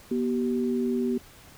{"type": "tone pair together", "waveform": "sine", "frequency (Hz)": [242.5, 384.7], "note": ["B3", "G4"], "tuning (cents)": [-31, -33], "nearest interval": "minor sixth", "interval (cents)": 798, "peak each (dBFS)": [-25, -28], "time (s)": [0.11, 1.18], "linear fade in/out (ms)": 5, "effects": ["pink hiss -51 dBFS RMS until 1.57 s"]}